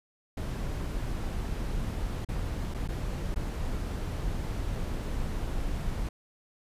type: noise with dropouts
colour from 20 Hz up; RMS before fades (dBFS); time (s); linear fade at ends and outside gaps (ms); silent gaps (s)
brown; -32; 0.37-6.09; 5; 2.249-2.287 / 2.74-2.745 / 2.878-2.886 / 3.345-3.359
effects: resampled to 32000 Hz